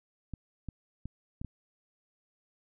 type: clicks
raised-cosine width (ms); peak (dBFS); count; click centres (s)
5; -26; 5; 0.337 / 0.687 / 1.056 / 1.415 / 1.447
effects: none